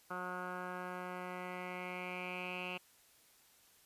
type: tone with low-pass filter sweep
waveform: 10% pulse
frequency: 181.1 Hz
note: F#3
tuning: 37 cents flat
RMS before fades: -43 dBFS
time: 0.1-2.78 s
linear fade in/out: 10 ms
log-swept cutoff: 1400 to 2700 Hz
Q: 6.8
effects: white hiss -66 dBFS RMS until 3.85 s + resampled to 32000 Hz